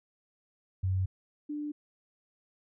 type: tone pair in turn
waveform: sine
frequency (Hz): 94 / 296.3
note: F#2 / D4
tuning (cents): +28 / +15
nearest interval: octave + minor sixth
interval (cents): 1987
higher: second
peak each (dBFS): -26 / -33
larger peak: first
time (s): 0.83-1.06 / 1.49-1.72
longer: neither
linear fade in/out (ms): 10
effects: none